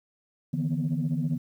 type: tone cluster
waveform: sine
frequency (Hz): 148 / 163.1 / 237.6 / 247.5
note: D3 / E3 / A#3 / B3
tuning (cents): +14 / -18 / +33 / +4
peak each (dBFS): -28 / -28 / -35 / -31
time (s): 0.53-1.38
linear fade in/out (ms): 10
effects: tanh soft clip ceiling -18 dBFS + 10-bit